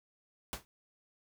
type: noise with exponential decay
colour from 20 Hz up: pink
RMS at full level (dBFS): -35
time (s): 0.53-0.65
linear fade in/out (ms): 0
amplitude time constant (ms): 26
effects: none